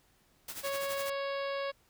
white noise with tremolo, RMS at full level -40 dBFS, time 0.48-1.1 s, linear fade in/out 5 ms, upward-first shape sine, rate 12 Hz, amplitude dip 70%
harmonic tone, 554.4 Hz, C#5, in tune, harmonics 1 / 2 / 3 / 4 / 5 / 6 / 7 / 8 / 9, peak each -34 / -40 / -44 / -46 / -48 / -50 / -51 / -52 / -53 dBFS, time 0.63-1.72 s, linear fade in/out 20 ms
effects pink hiss -68 dBFS RMS until 1.89 s

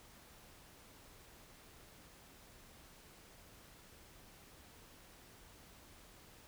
silence, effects pink hiss -60 dBFS RMS until 6.47 s

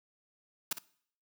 white noise with echo, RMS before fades -31 dBFS, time 0.71-0.73 s, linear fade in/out 5 ms, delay 57 ms, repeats 1, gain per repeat -10 dB, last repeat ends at 0.787 s, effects noise-tail reverb RT60 0.6 s tail -21 dB re dry + high-pass 150 Hz 12 dB/octave

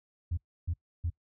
sine tone bursts, 84.7 Hz, E2, 48 cents sharp, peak -27 dBFS, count 3, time 0.31-1.102 s, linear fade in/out 10 ms, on 64 ms, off 300 ms, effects noise-tail reverb RT60 0.1 s tail -23 dB re dry + tanh soft clip ceiling -24 dBFS

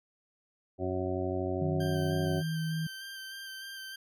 harmonic tone, 92.5 Hz, F#2, in tune, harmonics 1 / 2 / 3 / 4 / 6 / 7 / 8, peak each -36 / -42 / -37 / -34 / -39 / -39 / -42 dBFS, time 0.78-2.43 s, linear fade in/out 50 ms
sine tone with pitch glide, 155.2 to 159.47 Hz, D#3 to D#3, -4 to +43 cents, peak -30 dBFS, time 1.61-2.87 s, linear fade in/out 5 ms, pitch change +47 cents, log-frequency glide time 2.01-2.47 s
20% pulse tone with vibrato, 1568 Hz, G6, in tune, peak -36 dBFS, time 1.8-3.96 s, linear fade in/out 5 ms, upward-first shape square, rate 3.3 Hz, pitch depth 15 cents each way
effects none

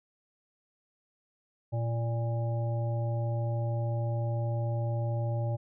harmonic tone with a mistuned harmonic, 116.7 Hz, A#2, 2 cents sharp, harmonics 1 / 3 / 5 / 7, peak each -28 / -44 / -38 / -43 dBFS, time 1.72-5.57 s, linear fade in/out 20 ms, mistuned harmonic 3, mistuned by -38 cents, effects none

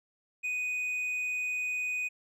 sine tone with hard clipping, 2489 Hz, D#7, in tune, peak -31 dBFS, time 0.43-2.09 s, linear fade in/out 20 ms, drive 3 dB, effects none

